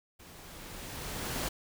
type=noise with level ramp; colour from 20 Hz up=pink; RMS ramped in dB=-53 to -33 dBFS; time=0.19-1.49 s; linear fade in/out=10 ms; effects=none